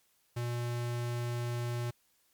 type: tone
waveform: square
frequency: 120 Hz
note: B2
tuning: 49 cents flat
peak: -33 dBFS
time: 0.36-1.91 s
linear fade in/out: 10 ms
effects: white hiss -71 dBFS RMS until 2.33 s + MP3 96 kbps